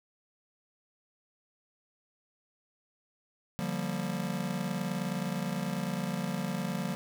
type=chord; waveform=square; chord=G minor seventh; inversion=second; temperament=just; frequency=147 / 176.4 / 196 / 235.2 Hz; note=D3 / F3 / G3 / Bb3; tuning=+2 / +18 / 0 / +16 cents; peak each=-40 / -36 / -37 / -39 dBFS; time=3.59-6.95 s; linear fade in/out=0 ms; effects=10-bit